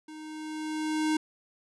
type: tone with level ramp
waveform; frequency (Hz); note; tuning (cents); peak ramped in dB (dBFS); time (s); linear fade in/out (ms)
square; 310; D#4; -6; -43 to -24; 0.08-1.17; 5
effects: resampled to 24000 Hz